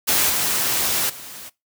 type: noise with level steps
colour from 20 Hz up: white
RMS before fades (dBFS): -18 / -21 / -37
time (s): 0.07-1.5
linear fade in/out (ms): 20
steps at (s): 0.29 / 1.09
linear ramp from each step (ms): 10
effects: noise-tail reverb RT60 0.2 s tail -21 dB re dry + high-pass 80 Hz 12 dB/octave